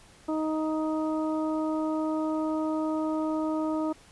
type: harmonic tone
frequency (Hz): 312.6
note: D#4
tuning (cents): +8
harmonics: 1 / 2 / 3 / 4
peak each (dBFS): -27 / -33 / -37 / -39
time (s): 0.28-3.93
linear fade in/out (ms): 10
effects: pink hiss -55 dBFS RMS until 4.11 s + resampled to 24000 Hz